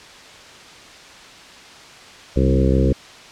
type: harmonic tone with a mistuned harmonic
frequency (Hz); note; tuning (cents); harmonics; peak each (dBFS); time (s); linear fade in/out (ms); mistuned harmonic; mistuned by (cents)
66.2; C2; +21; 1 / 2 / 3 / 4 / 5 / 6 / 7 / 8; -17 / -20 / -22 / -23 / -24 / -25 / -25 / -26; 2.36-2.93; 5; 3; -25
effects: white hiss -41 dBFS RMS until 3.31 s + low-pass 5000 Hz 12 dB/octave